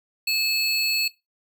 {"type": "tone pair together", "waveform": "square", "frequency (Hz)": [2600, 4373], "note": ["E7", "C#8"], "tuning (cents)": [-24, -24], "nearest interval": "major sixth", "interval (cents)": 900, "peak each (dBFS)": -25, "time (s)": [0.27, 1.08], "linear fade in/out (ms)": 5, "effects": ["noise-tail reverb RT60 0.2 s tail -17 dB re dry"]}